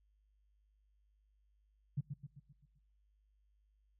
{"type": "tone with echo", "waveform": "sine", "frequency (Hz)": 141.8, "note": "C#3", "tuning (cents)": 40, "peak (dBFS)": -32, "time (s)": [1.97, 2.01], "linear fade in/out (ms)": 10, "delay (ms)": 130, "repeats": 6, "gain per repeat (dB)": -6, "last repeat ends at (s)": 2.79, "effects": ["noise-tail reverb RT60 1.0 s tail -26 dB re dry", "added 51 Hz sine -70 dBFS peak until 3.99 s"]}